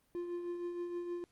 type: tone with tremolo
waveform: triangle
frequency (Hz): 349.2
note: F4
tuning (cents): 0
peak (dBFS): -33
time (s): 0.15-1.24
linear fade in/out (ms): 0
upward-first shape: triangle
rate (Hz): 6.4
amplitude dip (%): 50
effects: pink hiss -73 dBFS RMS until 1.31 s + Opus 32 kbps